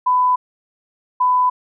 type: tone pair in turn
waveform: sine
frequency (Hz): 1000 / 1000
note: B5 / B5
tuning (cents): +21 / +21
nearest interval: unison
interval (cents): 0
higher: neither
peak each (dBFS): -12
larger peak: neither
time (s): 0.06-0.36 / 1.2-1.5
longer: neither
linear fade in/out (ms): 10
effects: none